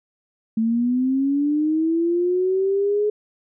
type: linear sweep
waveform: sine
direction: up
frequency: 220 to 422.7 Hz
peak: -17 dBFS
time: 0.57-3.1 s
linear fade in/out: 5 ms
effects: none